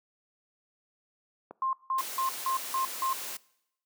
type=click; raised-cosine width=1 ms; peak=-27 dBFS; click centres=1.51 s
type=tone bursts; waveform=sine; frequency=1057 Hz; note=C6; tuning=17 cents sharp; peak=-26 dBFS; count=6; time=1.62-3.13 s; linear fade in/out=2 ms; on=110 ms; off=170 ms
type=noise; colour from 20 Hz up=white; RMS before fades=-38 dBFS; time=1.98-3.37 s; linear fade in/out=5 ms
effects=noise-tail reverb RT60 0.8 s tail -22 dB re dry + high-pass 300 Hz 12 dB/octave